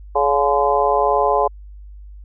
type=harmonic tone with a mistuned harmonic; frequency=141.3 Hz; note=C#3; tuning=34 cents sharp; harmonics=3 / 4 / 5 / 6 / 7; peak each=-20 / -20 / -20 / -20 / -20 dBFS; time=0.15-1.48 s; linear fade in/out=10 ms; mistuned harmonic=7; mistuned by=+63 cents; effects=added 50 Hz sine -35 dBFS peak until 2.24 s